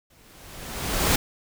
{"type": "noise with exponential growth", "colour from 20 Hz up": "pink", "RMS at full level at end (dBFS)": -18, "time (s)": [0.1, 1.16], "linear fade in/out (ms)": 5, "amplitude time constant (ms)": 230, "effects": []}